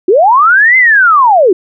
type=linear two-way sweep; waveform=sine; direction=up then down; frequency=333.5 to 2093 to 333.5 Hz; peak=-3 dBFS; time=0.08-1.53 s; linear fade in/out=5 ms; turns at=0.77 s; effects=none